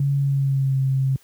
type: tone with pitch glide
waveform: sine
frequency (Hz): 140 to 133.76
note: C#3 to C3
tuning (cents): +18 to +39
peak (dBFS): -17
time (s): 0-1.16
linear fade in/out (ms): 2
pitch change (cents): -79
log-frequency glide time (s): 0.17-0.78
effects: white hiss -56 dBFS RMS until 1.23 s + high-pass 60 Hz 12 dB/octave